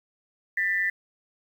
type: tone pair together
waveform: sine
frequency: 1786.2 / 1975.5 Hz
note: A6 / B6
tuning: +26 / 0 cents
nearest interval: major second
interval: 174 cents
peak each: -25 / -26 dBFS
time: 0.57-0.9 s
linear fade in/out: 5 ms
effects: 9-bit